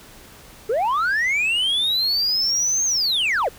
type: linear two-way sweep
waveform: sine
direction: up then down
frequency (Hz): 402.7 to 6480 to 402.7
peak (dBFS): -15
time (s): 0.69-3.49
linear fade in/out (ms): 10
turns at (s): 2.85
effects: tanh soft clip ceiling -17 dBFS + pink hiss -45 dBFS RMS until 3.58 s